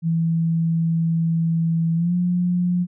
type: tone with pitch glide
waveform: sine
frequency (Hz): 164.81 to 177.66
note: E3 to F3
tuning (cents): 0 to +30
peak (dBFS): -17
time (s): 0.02-2.87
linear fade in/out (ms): 50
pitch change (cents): +130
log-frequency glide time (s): 1.95-2.14
effects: none